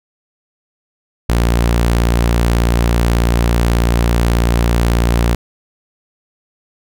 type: tone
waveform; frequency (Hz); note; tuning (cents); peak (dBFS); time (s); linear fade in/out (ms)
sawtooth; 58.3; A#1; +1; -7; 1.29-5.35; 5
effects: none